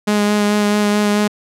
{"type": "tone with vibrato", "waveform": "sawtooth", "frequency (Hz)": 207.7, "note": "G#3", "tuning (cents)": 0, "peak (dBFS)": -9, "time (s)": [0.07, 1.28], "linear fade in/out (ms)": 10, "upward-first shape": "sine", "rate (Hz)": 4.6, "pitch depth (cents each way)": 14, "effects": ["low-pass 11000 Hz 12 dB/octave"]}